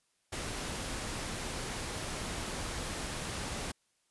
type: noise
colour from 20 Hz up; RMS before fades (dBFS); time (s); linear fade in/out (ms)
pink; -38; 0.32-3.72; 10
effects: white hiss -75 dBFS RMS until 4.1 s + resampled to 24000 Hz